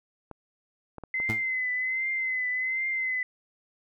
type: clicks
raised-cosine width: 1 ms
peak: -26 dBFS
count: 4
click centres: 0.313 / 0.983 / 1.037 / 1.201 s
type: tone with vibrato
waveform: sine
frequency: 2047 Hz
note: C7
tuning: 38 cents flat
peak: -26 dBFS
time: 1.14-3.23 s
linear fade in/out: 2 ms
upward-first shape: triangle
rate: 1.3 Hz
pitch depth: 51 cents each way
type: tone with exponential decay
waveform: 20% pulse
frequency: 110 Hz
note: A2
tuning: in tune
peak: -21 dBFS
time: 1.29-1.44 s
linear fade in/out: 5 ms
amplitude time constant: 31 ms
effects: none